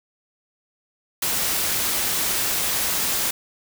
white noise, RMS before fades -23 dBFS, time 1.22-3.31 s, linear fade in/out 5 ms, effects none

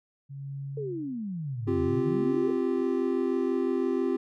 sine tone with tremolo, 138.59 Hz, C#3, in tune, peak -33 dBFS, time 0.29-2.83 s, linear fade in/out 20 ms, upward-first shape sine, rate 0.73 Hz, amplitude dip 100%
sine exponential two-way sweep, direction down then up, 454 to 81.9 to 454 Hz, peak -31 dBFS, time 0.77-2.51 s, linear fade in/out 5 ms, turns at 1.82 s
triangle chord, C suspended fourth, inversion none, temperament equal with one note detuned, 261.6 / 346 / 392 Hz, C4 / F4 / G4, 0 / -16 / 0 cents, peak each -27 dBFS, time 1.67-4.17 s, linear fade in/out 10 ms
effects none

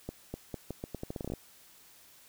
accelerating click train, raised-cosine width 2 ms, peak -23 dBFS, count 15, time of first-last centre 0.09-1.337 s, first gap 250 ms, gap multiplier 0.81, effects white hiss -58 dBFS RMS until 2.28 s

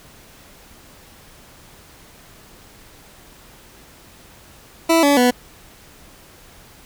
20% pulse tone with pitch steps, 329.6 / 285.3 / 246.9 Hz, E4 / C#4 / B3, 0 / +50 / 0 cents, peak -7 dBFS, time 4.89-5.31 s, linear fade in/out 10 ms, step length 140 ms, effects pink hiss -46 dBFS RMS until 6.85 s

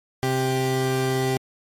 30% pulse tone pair together, 131.1 / 392.9 Hz, C3 / G4, +4 / +4 cents, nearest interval octave + perfect fifth, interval 1900 cents, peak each -21 dBFS, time 0.23-1.37 s, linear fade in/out 0 ms, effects MP3 64 kbps

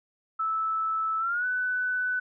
sine tone with pitch glide, 1311 to 1497.3 Hz, E6 to F#6, -10 to +20 cents, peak -25 dBFS, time 0.39-2.2 s, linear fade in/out 10 ms, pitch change +230 cents, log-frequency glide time 1.19-1.46 s, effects none

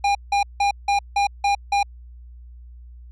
square tone bursts, 806 Hz, G5, 48 cents sharp, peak -17 dBFS, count 7, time 0.04-1.83 s, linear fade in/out 5 ms, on 110 ms, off 170 ms, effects added 60 Hz sine -39 dBFS peak until 3.11 s + low-pass 5000 Hz 12 dB/octave

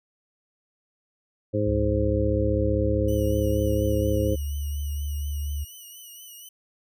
harmonic tone, 104.8 Hz, G#2, 16 cents sharp, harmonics 1 / 2 / 3 / 4 / 5, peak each -26 / -32 / -28 / -30 / -26 dBFS, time 1.53-4.36 s, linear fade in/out 20 ms
sine tone with pitch glide, 69.3 to 72.12 Hz, C#2 to D2, 0 to -31 cents, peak -26 dBFS, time 1.66-5.65 s, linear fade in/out 20 ms, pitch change +69 cents, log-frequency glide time 3.1-4.8 s
5% pulse tone with vibrato, 2941 Hz, F#7, 11 cents flat, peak -34 dBFS, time 3.08-6.49 s, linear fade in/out 5 ms, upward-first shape triangle, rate 4.2 Hz, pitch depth 60 cents each way
effects none

